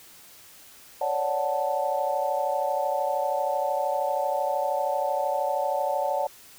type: chord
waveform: sine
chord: D major seventh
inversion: third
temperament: equal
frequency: 554.4 / 587.3 / 740 / 880 Hz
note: C#5 / D5 / F#5 / A5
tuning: 0 / 0 / 0 / 0 cents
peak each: -29 dBFS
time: 1.01-6.27 s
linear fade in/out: 5 ms
effects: white hiss -50 dBFS RMS until 6.58 s